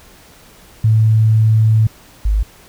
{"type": "tone pair in turn", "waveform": "sine", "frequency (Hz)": [110, 51.91], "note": ["A2", "G#1"], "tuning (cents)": [0, 0], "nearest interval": "octave + minor second", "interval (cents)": 1300, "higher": "first", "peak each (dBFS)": [-8, -11], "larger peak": "first", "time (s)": [[0.84, 1.87], [2.25, 2.43]], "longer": "first", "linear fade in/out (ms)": 5, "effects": ["pink hiss -44 dBFS RMS until 2.68 s"]}